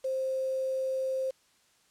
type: tone with quantisation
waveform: sine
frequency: 526 Hz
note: C5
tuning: 9 cents sharp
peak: -28 dBFS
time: 0.04-1.31 s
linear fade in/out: 10 ms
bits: 8
effects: white hiss -66 dBFS RMS until 1.9 s + low-pass 9000 Hz 12 dB/octave